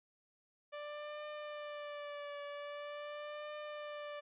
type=tone with vibrato; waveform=sawtooth; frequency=587.3 Hz; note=D5; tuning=in tune; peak=-39 dBFS; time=0.72-4.21 s; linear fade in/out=20 ms; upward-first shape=triangle; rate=0.44 Hz; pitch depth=37 cents each way; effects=resampled to 8000 Hz